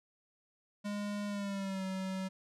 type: tone with pitch glide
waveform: square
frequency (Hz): 205.4 to 189.44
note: G#3 to F#3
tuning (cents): -19 to +41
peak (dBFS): -36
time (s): 0.84-2.29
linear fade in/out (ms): 20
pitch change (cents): -140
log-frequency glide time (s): 1.27-1.84
effects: low-pass 9000 Hz 12 dB/octave